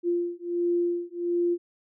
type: beating tone pair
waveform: sine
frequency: 346.8 / 348.2 Hz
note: F4 / F4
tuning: -12 / -5 cents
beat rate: 1.4 Hz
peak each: -27 dBFS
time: 0.03-1.58 s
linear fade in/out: 50 ms
effects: none